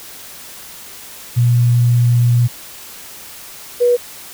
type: tone pair in turn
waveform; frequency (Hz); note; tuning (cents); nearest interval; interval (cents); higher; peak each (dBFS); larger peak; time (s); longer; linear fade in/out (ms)
sine; 120.5 / 485.9; B2 / B4; -42 / -28; 2 octaves; 2414; second; -9; neither; 1.36-2.48 / 3.8-3.97; first; 20
effects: white hiss -35 dBFS RMS until 4.33 s